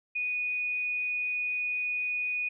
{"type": "tone", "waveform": "sine", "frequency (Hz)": 2474, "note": "D#7", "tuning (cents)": -10, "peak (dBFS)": -28, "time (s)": [0.15, 2.49], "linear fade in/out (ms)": 10, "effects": []}